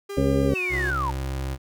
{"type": "tone with pitch glide", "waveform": "45% pulse", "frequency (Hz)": [400.6, 363.1], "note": ["G4", "F#4"], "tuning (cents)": [38, -33], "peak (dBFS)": -31, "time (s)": [0.09, 0.91], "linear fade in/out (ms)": 10, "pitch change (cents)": -171, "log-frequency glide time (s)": [0.47, 0.6]}
{"type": "harmonic tone", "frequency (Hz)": 68.4, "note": "C#2", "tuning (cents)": -23, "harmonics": [1, 2, 3, 4, 6, 7, 8], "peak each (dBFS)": [-26, -25, -30, -23, -30, -28, -27], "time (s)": [0.17, 0.54], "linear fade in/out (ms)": 5}
{"type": "linear sweep", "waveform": "sine", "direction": "down", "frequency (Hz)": [2692, 868], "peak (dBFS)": -24, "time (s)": [0.55, 1.11], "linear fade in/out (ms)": 10}
{"type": "tone", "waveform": "30% pulse", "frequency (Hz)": 66.8, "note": "C2", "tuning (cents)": 36, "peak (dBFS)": -24, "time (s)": [0.69, 1.58], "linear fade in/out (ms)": 50}
{"effects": []}